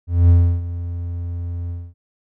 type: tone with ADSR envelope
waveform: triangle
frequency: 86.5 Hz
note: F2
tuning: 16 cents flat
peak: -5 dBFS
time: 0.07-1.94 s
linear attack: 220 ms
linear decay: 320 ms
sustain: -16 dB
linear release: 240 ms
effects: none